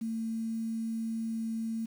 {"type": "tone with quantisation", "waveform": "sine", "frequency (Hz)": 225.2, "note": "A3", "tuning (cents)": 40, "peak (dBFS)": -31, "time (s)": [0.01, 1.86], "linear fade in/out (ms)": 10, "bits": 9, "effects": []}